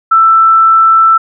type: tone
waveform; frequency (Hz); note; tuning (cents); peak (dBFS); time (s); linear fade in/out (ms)
sine; 1328; E6; +12; -3; 0.11-1.18; 10
effects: none